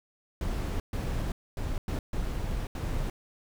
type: noise bursts at uneven times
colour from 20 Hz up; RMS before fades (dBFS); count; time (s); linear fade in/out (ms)
brown; -31; 6; 0.41-0.8 / 0.93-1.32 / 1.57-1.78 / 1.88-1.99 / 2.13-2.67 / 2.75-3.1; 2
effects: none